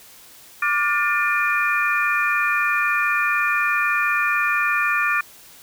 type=tone cluster; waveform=sine; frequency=1171 / 1425 / 1788 / 2414 Hz; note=D6 / F6 / A6 / D7; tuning=-5 / +34 / +27 / +47 cents; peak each=-23 dBFS; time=0.62-5.21 s; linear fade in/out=5 ms; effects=white hiss -46 dBFS RMS until 5.62 s